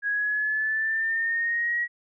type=linear sweep; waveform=sine; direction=up; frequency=1649 to 1916 Hz; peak=-23 dBFS; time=0.02-1.88 s; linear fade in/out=50 ms; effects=none